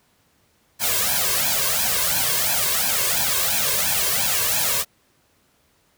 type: noise with flanger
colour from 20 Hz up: white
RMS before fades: -21 dBFS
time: 0.79-4.85 s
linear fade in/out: 50 ms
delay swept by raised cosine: 1.2 to 1.9 ms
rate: 2.9 Hz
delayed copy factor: +1
effects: pink hiss -62 dBFS RMS until 5.97 s + high-pass 60 Hz 12 dB/octave